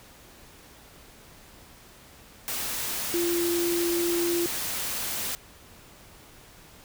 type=tone in noise; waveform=sine; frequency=344 Hz; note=F4; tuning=26 cents flat; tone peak=-24 dBFS; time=3.14-4.46 s; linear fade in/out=0 ms; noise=white; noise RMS=-31 dBFS; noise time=2.48-5.35 s; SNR=+4 dB; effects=pink hiss -51 dBFS RMS until 6.84 s